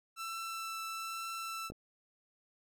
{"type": "tone with vibrato", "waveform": "sawtooth", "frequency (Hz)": 1332, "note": "E6", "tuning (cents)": 18, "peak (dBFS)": -35, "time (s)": [0.16, 1.71], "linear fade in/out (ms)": 50, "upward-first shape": "triangle", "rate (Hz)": 1.1, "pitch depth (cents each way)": 11}
{"type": "clicks", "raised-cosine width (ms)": 2, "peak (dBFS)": [-32, -35], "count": 2, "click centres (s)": [1.701, 1.72]}
{"effects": []}